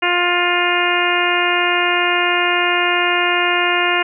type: harmonic tone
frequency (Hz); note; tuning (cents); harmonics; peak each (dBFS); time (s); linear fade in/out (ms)
352.6; F4; +17; 1 / 2 / 3 / 4 / 5 / 6 / 7 / 8; -22 / -22 / -22 / -22 / -22 / -22 / -22 / -22; 0.02-4.03; 10
effects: none